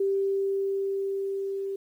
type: tone with level ramp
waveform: sine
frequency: 392 Hz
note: G4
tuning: in tune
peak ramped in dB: -22 to -29 dBFS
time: 0-1.76 s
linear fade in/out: 5 ms
effects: 10-bit

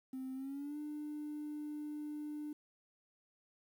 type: tone with pitch glide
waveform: triangle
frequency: 261.6 to 298.8 Hz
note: C4 to D4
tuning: 0 to +30 cents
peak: -37 dBFS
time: 0.13-2.53 s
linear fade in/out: 5 ms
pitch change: +230 cents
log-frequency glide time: 0.34-0.78 s
effects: tanh soft clip ceiling -37 dBFS + 11-bit

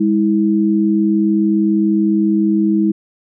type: tone pair together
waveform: sine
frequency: 203.7 / 323.4 Hz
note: G#3 / E4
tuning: -33 / -33 cents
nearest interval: minor sixth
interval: 800 cents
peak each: -14 dBFS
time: 0-2.92 s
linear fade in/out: 10 ms
effects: none

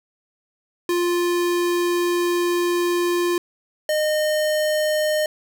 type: tone pair in turn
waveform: square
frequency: 349.8 / 612.1 Hz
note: F4 / D#5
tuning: +3 / -28 cents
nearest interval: minor seventh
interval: 969 cents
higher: second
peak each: -19 dBFS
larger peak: neither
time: 0.89-3.38 / 3.89-5.26 s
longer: first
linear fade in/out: 2 ms
effects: none

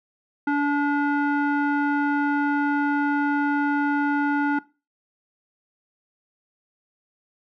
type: tone with low-pass filter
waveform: square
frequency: 288.2 Hz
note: D4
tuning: 33 cents flat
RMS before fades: -22 dBFS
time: 0.47-4.59 s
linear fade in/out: 5 ms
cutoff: 1400 Hz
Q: 2.7
effects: noise-tail reverb RT60 0.3 s tail -20 dB re dry

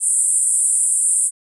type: band-pass noise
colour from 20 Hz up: white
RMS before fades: -17 dBFS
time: 0-1.31 s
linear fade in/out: 50 ms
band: 8100 to 9700 Hz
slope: 96 dB/octave
effects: none

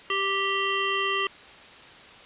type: harmonic tone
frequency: 392 Hz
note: G4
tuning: in tune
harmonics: 1 / 3 / 5 / 7 / 8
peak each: -31 / -28 / -31 / -30 / -31 dBFS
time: 0.1-1.27 s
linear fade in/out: 2 ms
effects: white hiss -47 dBFS RMS until 2.25 s + resampled to 8000 Hz

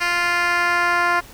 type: tone with band-pass filter sweep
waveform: 10% pulse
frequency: 349 Hz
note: F4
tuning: 1 cent flat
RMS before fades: -19 dBFS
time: 0-1.21 s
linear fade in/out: 20 ms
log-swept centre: 2600 to 1200 Hz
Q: 1
effects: pink hiss -43 dBFS RMS until 1.33 s

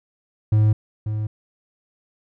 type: tone pair in turn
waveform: triangle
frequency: 107.3 / 107.3 Hz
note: A2 / A2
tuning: -43 / -43 cents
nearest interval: unison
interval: 0 cents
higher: neither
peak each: -11 / -20 dBFS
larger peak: first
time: 0.52-0.73 / 1.06-1.27 s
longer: neither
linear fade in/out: 5 ms
effects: none

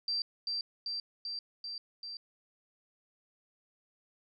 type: tone with echo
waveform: sine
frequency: 4699 Hz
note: D8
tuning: in tune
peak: -30 dBFS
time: 0.08-0.22 s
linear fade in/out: 2 ms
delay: 390 ms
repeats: 5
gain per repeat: -2 dB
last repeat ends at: 2.17 s
effects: none

